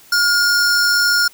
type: tone pair together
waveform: square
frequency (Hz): 1424 / 5383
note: F6 / E8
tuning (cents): +33 / +35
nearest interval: octave + major seventh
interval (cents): 2302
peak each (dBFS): -15 / -17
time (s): 0.12-1.28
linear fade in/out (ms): 5
effects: white hiss -46 dBFS RMS until 1.33 s